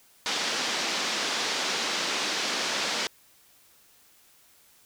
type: band-pass noise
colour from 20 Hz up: white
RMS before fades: -29 dBFS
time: 0.26-3.07 s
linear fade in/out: 0 ms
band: 200 to 5600 Hz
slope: 24 dB/octave
effects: white hiss -59 dBFS RMS until 4.85 s